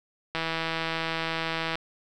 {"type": "click train", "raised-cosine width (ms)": 0.3, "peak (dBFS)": -13, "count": 230, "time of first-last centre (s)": [0.35, 1.755], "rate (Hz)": 163, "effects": []}